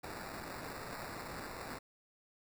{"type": "noise with sample-and-hold", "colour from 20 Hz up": "white", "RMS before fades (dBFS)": -45, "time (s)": [0.03, 1.79], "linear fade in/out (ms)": 10, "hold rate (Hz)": 3150, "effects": []}